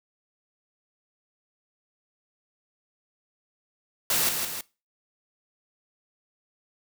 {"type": "noise with echo", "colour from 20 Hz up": "white", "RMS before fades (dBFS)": -24, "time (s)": [4.1, 4.29], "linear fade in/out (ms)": 2, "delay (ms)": 160, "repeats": 2, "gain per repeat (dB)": -5, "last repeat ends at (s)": 4.61, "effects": ["noise-tail reverb RT60 0.3 s tail -22 dB re dry"]}